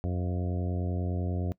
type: harmonic tone with a mistuned harmonic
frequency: 90 Hz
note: F#2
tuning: 47 cents flat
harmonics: 1 / 2 / 3 / 4 / 5 / 6 / 7 / 8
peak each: -29 / -35 / -39 / -41 / -43 / -45 / -46 / -47 dBFS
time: 0.04-1.52 s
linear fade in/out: 0 ms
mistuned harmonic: 8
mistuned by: -41 cents
effects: noise-tail reverb RT60 0.1 s tail -21 dB re dry